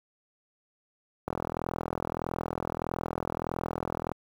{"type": "click train", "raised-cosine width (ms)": 1, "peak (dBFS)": -16, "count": 119, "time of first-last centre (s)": [1.28, 4.117], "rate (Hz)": 41.6, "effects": ["high-pass 60 Hz 12 dB/octave", "8-bit"]}